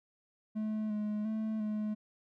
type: tone with pitch steps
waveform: triangle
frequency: 215.6 / 210.8 / 218.5 / 212.8 Hz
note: A3 / G#3 / A3 / G#3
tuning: -35 / +26 / -12 / +42 cents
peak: -30 dBFS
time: 0.55-1.95 s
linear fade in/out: 20 ms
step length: 350 ms
effects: none